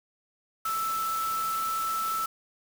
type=tone in noise; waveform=sine; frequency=1318.5 Hz; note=E6; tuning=in tune; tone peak=-27 dBFS; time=0.65-2.26 s; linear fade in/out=5 ms; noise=white; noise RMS=-38 dBFS; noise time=0.65-2.26 s; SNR=+8 dB; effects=none